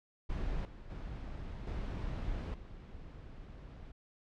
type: noise with level steps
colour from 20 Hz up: brown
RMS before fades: -37 / -49 / -43 / -38 / -49 dBFS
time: 0.29-3.92 s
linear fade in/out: 10 ms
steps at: 0.65 / 0.9 / 1.67 / 2.54 s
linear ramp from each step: 2 ms
effects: low-pass 4000 Hz 12 dB/octave